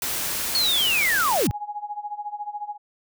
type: noise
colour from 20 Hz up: white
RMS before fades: -27 dBFS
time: 0.02-1.47 s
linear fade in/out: 2 ms
type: linear sweep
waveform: sine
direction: down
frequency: 4400 to 55.5 Hz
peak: -19 dBFS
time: 0.55-1.51 s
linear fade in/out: 0 ms
type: tone with tremolo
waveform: sine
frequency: 830.6 Hz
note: G#5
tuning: in tune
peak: -26 dBFS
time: 1.47-2.78 s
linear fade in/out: 50 ms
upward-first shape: sine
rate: 14 Hz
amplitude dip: 85%
effects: none